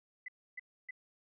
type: tone bursts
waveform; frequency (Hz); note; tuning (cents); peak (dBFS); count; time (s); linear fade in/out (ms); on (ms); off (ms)
sine; 2008; B6; +28; -40; 3; 0.26-0.909; 5; 23; 290
effects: none